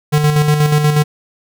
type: tone with tremolo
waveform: square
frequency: 149.7 Hz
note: D3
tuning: 33 cents sharp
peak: -9 dBFS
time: 0.12-1.04 s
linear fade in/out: 20 ms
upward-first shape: square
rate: 8.3 Hz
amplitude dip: 45%
effects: none